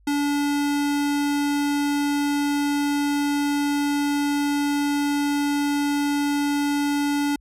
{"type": "tone", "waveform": "square", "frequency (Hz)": 287.9, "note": "D4", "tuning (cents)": -34, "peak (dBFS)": -21, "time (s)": [0.07, 7.36], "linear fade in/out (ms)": 5, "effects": ["added 50 Hz sine -53 dBFS peak until 7.4 s", "resampled to 32000 Hz"]}